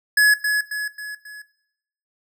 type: tone with echo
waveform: square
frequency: 1694 Hz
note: G#6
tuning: 34 cents sharp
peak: -13 dBFS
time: 0.17-0.34 s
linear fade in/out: 5 ms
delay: 270 ms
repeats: 4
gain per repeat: -6 dB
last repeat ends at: 1.42 s
effects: noise-tail reverb RT60 0.8 s tail -18 dB re dry